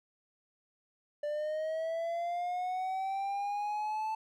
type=linear sweep; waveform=triangle; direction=up; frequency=587.3 to 880 Hz; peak=-30 dBFS; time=1.23-4.15 s; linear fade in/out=5 ms; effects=none